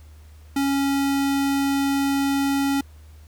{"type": "tone", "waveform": "square", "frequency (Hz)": 277, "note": "C#4", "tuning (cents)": -1, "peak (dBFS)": -20, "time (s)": [0.56, 2.81], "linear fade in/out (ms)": 5, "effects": ["added 76 Hz sine -43 dBFS peak until 3.27 s", "pink hiss -57 dBFS RMS until 3.27 s"]}